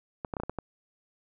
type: clicks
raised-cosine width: 1 ms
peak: -19 dBFS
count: 7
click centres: 0.248 / 0.338 / 0.368 / 0.4 / 0.435 / 0.496 / 0.587 s
effects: none